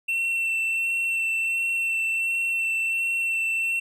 triangle tone with vibrato, 2697 Hz, E7, 39 cents sharp, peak -21 dBFS, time 0.08-3.8 s, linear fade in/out 10 ms, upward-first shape sine, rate 1.4 Hz, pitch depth 12 cents each way, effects none

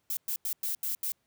violet noise bursts at uneven times, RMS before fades -32 dBFS, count 6, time 0.1-0.17 / 0.28-0.36 / 0.45-0.53 / 0.63-0.75 / 0.83-0.95 / 1.03-1.12 s, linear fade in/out 2 ms, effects pink hiss -75 dBFS RMS until 1.26 s + high-pass 80 Hz 12 dB/octave

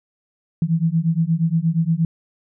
sine beating tone pair, 160.2 / 168.7 Hz, E3 / E3, -49 / +40 cents, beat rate 8.5 Hz, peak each -19 dBFS, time 0.62-2.05 s, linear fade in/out 2 ms, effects none

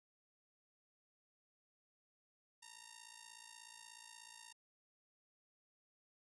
5% pulse ring-modulated tone, 923 Hz, A#5, 17 cents flat, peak -40 dBFS, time 2.62-4.53 s, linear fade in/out 10 ms, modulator 28.3 Hz, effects resampled to 24000 Hz + 13-bit

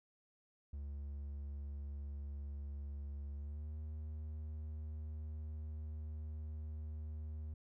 triangle tone with pitch glide, 71.2 to 76.75 Hz, C#2 to D#2, +47 to -23 cents, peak -40 dBFS, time 0.73-7.54 s, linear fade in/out 5 ms, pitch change +130 cents, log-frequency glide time 3.35-3.75 s, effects none

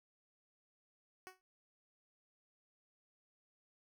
10% pulse tone with exponential decay, 372.4 Hz, F#4, 11 cents sharp, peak -38 dBFS, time 1.27-1.41 s, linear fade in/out 0 ms, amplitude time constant 29 ms, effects none

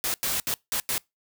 white noise bursts at uneven times, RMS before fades -27 dBFS, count 5, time 0.04-0.14 / 0.23-0.4 / 0.47-0.54 / 0.72-0.8 / 0.89-0.98 s, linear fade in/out 0 ms, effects noise-tail reverb RT60 0.2 s tail -25 dB re dry

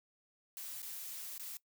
blue noise with dropouts, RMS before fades -45 dBFS, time 0.57-1.57 s, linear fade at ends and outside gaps 0 ms, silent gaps 0.819-0.828 / 1.379-1.396 s, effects noise-tail reverb RT60 0.1 s tail -20 dB re dry

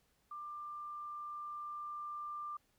sine tone with level ramp, 1189 Hz, D6, 21 cents sharp, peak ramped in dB -43 to -40 dBFS, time 0.31-2.57 s, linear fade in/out 5 ms, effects pink hiss -75 dBFS RMS until 2.78 s

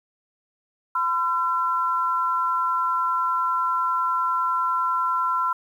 sine tone pair together, 1015.1 / 1355 Hz, B5 / E6, +47 / +47 cents, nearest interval perfect fourth, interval 500 cents, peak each -23 dBFS, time 0.95-5.53 s, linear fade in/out 5 ms, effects 9-bit

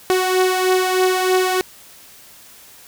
sawtooth beating tone pair, 370 / 373.2 Hz, F#4 / F#4, 0 / +15 cents, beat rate 3.2 Hz, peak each -12 / -17 dBFS, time 0.1-1.61 s, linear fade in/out 0 ms, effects white hiss -44 dBFS RMS until 2.87 s

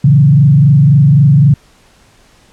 sine tone with frequency modulation, 142 Hz, C#3, 42 cents sharp, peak -3 dBFS, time 0.04-1.54 s, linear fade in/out 5 ms, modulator 23.8 Hz, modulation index 0.86, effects pink hiss -47 dBFS RMS until 2.52 s + low-pass 9000 Hz 12 dB/octave

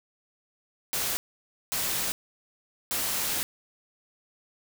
white noise bursts at uneven times, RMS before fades -29 dBFS, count 3, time 0.93-1.17 / 1.72-2.12 / 2.91-3.43 s, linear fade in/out 0 ms, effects none

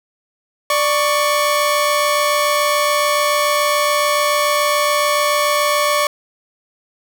sawtooth tone pair together, 590 / 1113 Hz, D5 / C#6, +8 / +7 cents, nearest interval major seventh, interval 1099 cents, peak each -13 dBFS, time 0.7-6.07 s, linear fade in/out 2 ms, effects none

